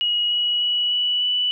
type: tone with pitch steps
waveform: sine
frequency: 2900 / 2917 / 2934 / 2951 / 2968 Hz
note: F#7 / F#7 / F#7 / F#7 / F#7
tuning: -35 / -25 / -15 / -5 / +5 cents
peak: -18 dBFS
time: 0.01-1.51 s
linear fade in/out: 0 ms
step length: 300 ms
effects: none